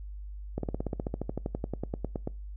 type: slowing click train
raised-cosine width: 2 ms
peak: -18 dBFS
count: 22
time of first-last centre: 0.58-2.274 s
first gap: 53 ms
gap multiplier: 1.04
effects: noise-tail reverb RT60 0.3 s tail -24 dB re dry + added 50 Hz sine -38 dBFS peak until 2.56 s